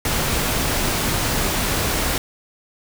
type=noise; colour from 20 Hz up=pink; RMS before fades=-21 dBFS; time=0.05-2.18 s; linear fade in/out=2 ms; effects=none